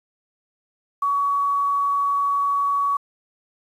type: tone with quantisation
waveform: sine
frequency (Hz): 1128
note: C#6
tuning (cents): +30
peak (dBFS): -18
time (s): 1.02-2.97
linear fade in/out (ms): 5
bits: 8
effects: resampled to 32000 Hz